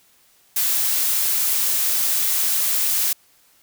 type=noise; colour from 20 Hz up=blue; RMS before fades=-20 dBFS; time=0.56-3.13 s; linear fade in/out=5 ms; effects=white hiss -57 dBFS RMS until 3.62 s